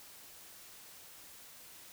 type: silence
effects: white hiss -54 dBFS RMS until 1.92 s